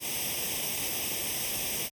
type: noise with comb filter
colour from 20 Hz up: white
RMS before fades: -32 dBFS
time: 0-1.9 s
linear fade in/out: 50 ms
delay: 0.35 ms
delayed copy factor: +0.75
effects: high-pass 60 Hz 12 dB/octave + AAC 64 kbps